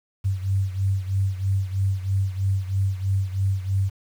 sine beating tone pair, 96 / 99.1 Hz, G2 / G2, -36 / +19 cents, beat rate 3.1 Hz, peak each -22 / -26 dBFS, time 0.24-3.9 s, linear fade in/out 20 ms, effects 8-bit

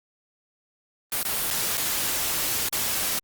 white noise with dropouts, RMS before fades -26 dBFS, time 1.12-3.19 s, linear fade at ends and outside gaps 2 ms, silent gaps 1.23-1.25 / 1.505-1.509 / 1.772-1.777 / 2.688-2.726 s, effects Opus 32 kbps

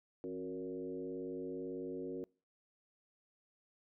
sine tone with frequency modulation, 366.7 Hz, F#4, 15 cents flat, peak -39 dBFS, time 0.24-2.24 s, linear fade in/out 0 ms, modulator 98.1 Hz, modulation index 1.3, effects noise-tail reverb RT60 0.4 s tail -26 dB re dry

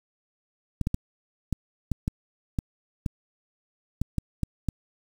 clicks, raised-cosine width 5 ms, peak -13 dBFS, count 12, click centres 0.813 / 0.871 / 0.944 / 1.527 / 1.917 / 2.079 / 2.588 / 3.062 / 4.016 / 4.183 / 4.433 / 4.687 s, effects 7-bit

